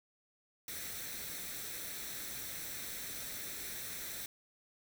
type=noise with comb filter; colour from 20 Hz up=white; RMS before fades=-43 dBFS; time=0.68-4.26 s; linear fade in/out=2 ms; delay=0.51 ms; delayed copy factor=+0.55; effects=none